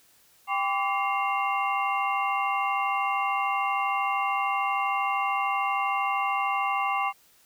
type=tone cluster; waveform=sine; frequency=792 / 1020 / 1153 / 2121 / 2765 Hz; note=G5 / C6 / D6 / C7 / F7; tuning=+18 / -44 / -32 / +23 / -18 cents; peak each=-28 / -33 / -28 / -33 / -34 dBFS; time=0.47-7.13 s; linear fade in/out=50 ms; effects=white hiss -60 dBFS RMS until 7.45 s